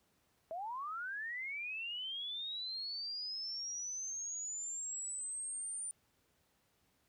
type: linear sweep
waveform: sine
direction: up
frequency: 629 to 9190 Hz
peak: -39 dBFS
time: 0.51-5.91 s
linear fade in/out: 0 ms
effects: pink hiss -75 dBFS RMS until 7.08 s + high-pass 60 Hz 12 dB/octave